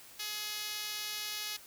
5% pulse tone with band-pass filter, 421.1 Hz, G#4, 24 cents sharp, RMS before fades -39 dBFS, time 0.19-1.57 s, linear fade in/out 10 ms, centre 7700 Hz, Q 0.58, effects white hiss -54 dBFS RMS until 1.66 s

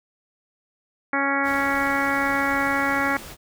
harmonic tone, 277.5 Hz, C#4, 2 cents sharp, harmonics 1 / 2 / 3 / 4 / 5 / 6 / 7 / 8, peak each -27 / -30 / -28 / -29 / -27 / -28 / -28 / -30 dBFS, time 1.13-3.17 s, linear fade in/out 2 ms
pink noise, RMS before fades -39 dBFS, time 1.43-3.37 s, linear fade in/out 50 ms
effects none

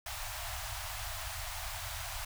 pink band-stop noise, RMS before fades -40 dBFS, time 0.06-2.25 s, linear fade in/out 5 ms, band 110 to 620 Hz, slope 96 dB/octave, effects none

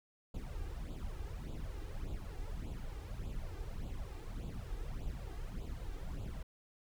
brown noise with flanger, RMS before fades -42 dBFS, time 0.34-6.43 s, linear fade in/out 5 ms, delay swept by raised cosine 0.26 to 2.56 ms, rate 1.7 Hz, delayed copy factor +0.75, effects none

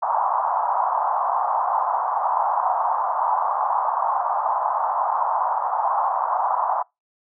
pink band-pass noise, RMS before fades -22 dBFS, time 0.02-6.83 s, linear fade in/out 10 ms, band 740 to 1100 Hz, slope 48 dB/octave, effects noise-tail reverb RT60 0.2 s tail -26 dB re dry

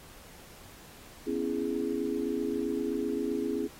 sine chord, C# minor seventh, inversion third, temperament just, 249.5 / 277.2 / 332.6 / 415.8 Hz, B3 / C#4 / E4 / G#4, +18 / 0 / +16 / +2 cents, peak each -35 / -34 / -34 / -33 dBFS, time 1.26-3.68 s, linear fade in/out 20 ms, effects pink hiss -52 dBFS RMS until 3.79 s + AAC 48 kbps

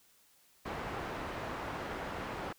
white low-pass noise, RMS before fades -40 dBFS, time 0.65-2.53 s, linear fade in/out 10 ms, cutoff 1200 Hz, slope 12 dB/octave, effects white hiss -66 dBFS RMS until 2.58 s

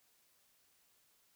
silence, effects white hiss -72 dBFS RMS until 1.35 s

